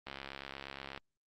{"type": "click train", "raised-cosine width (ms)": 0.3, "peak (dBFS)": -26, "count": 63, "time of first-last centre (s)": [0.07, 0.976], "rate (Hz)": 68.4, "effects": ["Opus 32 kbps"]}